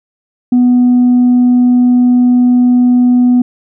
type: tone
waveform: sine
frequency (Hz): 246.9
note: B3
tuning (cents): 0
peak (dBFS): -3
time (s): 0.52-3.42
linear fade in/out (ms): 5
effects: tanh soft clip ceiling -3 dBFS